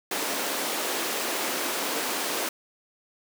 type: high-pass noise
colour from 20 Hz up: pink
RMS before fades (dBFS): -29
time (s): 0.11-2.49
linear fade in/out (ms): 5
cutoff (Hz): 280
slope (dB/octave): 24
effects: none